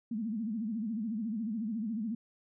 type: tone with vibrato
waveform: sine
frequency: 220 Hz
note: A3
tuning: in tune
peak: -32 dBFS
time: 0.11-2.15 s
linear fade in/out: 5 ms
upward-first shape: sine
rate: 14 Hz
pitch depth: 140 cents each way
effects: none